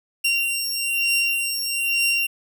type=beating tone pair; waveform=sawtooth; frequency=2762 / 2763.1 Hz; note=F7 / F7; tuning=-20 / -19 cents; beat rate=1.1 Hz; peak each=-20 dBFS; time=0.24-2.27 s; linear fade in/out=10 ms; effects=none